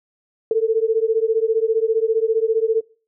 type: beating tone pair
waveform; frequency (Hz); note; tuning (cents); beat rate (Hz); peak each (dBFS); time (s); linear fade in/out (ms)
sine; 440 / 455; A4 / A#4; 0 / -42; 15; -18; 0.51-2.81; 2
effects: noise-tail reverb RT60 0.4 s tail -21 dB re dry